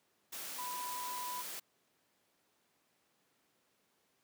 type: tone in noise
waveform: sine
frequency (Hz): 990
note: B5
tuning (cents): +4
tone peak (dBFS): -40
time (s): 0.58-1.42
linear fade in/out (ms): 10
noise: white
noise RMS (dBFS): -44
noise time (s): 0.32-1.6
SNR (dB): +1
effects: pink hiss -75 dBFS RMS until 4.23 s + high-pass 200 Hz 12 dB/octave